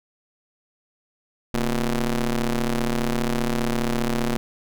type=ring-modulated tone; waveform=sawtooth; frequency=123.47 Hz; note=B2; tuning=in tune; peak=-14 dBFS; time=1.54-4.37 s; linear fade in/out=0 ms; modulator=106 Hz; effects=none